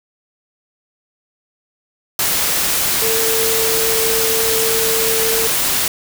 sine tone in noise, 449.2 Hz, A4, 36 cents sharp, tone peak -19 dBFS, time 3.02-5.47 s, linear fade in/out 2 ms, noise white, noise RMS -17 dBFS, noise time 2.19-5.88 s, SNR -5 dB, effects none

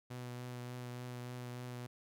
sawtooth tone with vibrato, 123.47 Hz, B2, in tune, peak -39 dBFS, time 0.1-1.87 s, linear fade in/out 10 ms, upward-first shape triangle, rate 3.4 Hz, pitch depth 18 cents each way, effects none

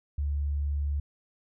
sine tone, 72 Hz, D2, 34 cents flat, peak -26 dBFS, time 0.18-1 s, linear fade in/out 5 ms, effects none

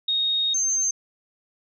sine tone pair in turn, 3729 / 6304 Hz, A#7 / G8, 0 / +9 cents, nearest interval major sixth, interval 909 cents, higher second, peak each -20 dBFS, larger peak neither, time 0.08-0.54 / 0.54-0.91 s, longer first, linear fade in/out 5 ms, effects none

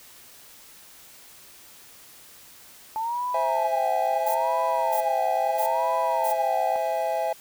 sine tone with vibrato, 868 Hz, A5, 24 cents flat, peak -25 dBFS, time 2.96-6.76 s, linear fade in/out 0 ms, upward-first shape sine, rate 0.75 Hz, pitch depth 230 cents each way
triangle chord, C augmented, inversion none, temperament equal, 523.3 / 659.3 / 830.6 Hz, C5 / E5 / G#5, 0 / 0 / 0 cents, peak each -29 / -24 / -26 dBFS, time 3.34-7.33 s, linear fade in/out 5 ms
violet noise bursts, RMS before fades -34 dBFS, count 4, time 4.26-6.326 s, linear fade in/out 10 ms, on 89 ms, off 570 ms
effects white hiss -49 dBFS RMS until 7.4 s

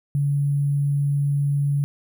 sine tone with sample-and-hold, 142.5 Hz, C#3, 48 cents sharp, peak -18 dBFS, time 0.15-1.84 s, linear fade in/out 0 ms, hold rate 11025 Hz, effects none

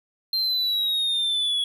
triangle exponential sweep, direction down, 4173 to 3354 Hz, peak -20 dBFS, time 0.33-1.64 s, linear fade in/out 2 ms, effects none

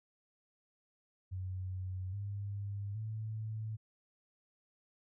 sine tone with pitch steps, 93 / 100.83 / 109.33 Hz, F#2 / G2 / A2, +9 / +49 / -11 cents, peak -37 dBFS, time 1.31-3.77 s, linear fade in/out 20 ms, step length 820 ms, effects none

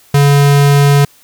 square tone, 142.2 Hz, C#3, 45 cents sharp, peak -6 dBFS, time 0.14-1.05 s, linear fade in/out 5 ms, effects white hiss -46 dBFS RMS until 1.23 s

